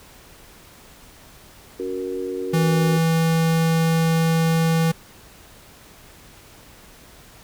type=chord; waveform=sine; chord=F# major; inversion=second; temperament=equal with one note detuned; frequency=280.6 / 370 / 466.2 Hz; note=C#4 / F#4 / A#4; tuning=+21 / 0 / 0 cents; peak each=-32 / -27 / -29 dBFS; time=1.79-2.98 s; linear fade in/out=10 ms
type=tone; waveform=square; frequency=163.5 Hz; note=E3; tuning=14 cents flat; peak=-17 dBFS; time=2.53-4.92 s; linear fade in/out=10 ms
effects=pink hiss -47 dBFS RMS until 7.43 s